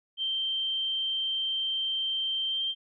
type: tone with pitch glide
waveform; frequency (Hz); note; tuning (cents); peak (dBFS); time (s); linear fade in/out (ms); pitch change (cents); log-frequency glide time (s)
sine; 3136 to 3158; G7 to G7; 0 to +12; -27; 0.17-2.75; 50; +12; 2.49-2.6
effects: none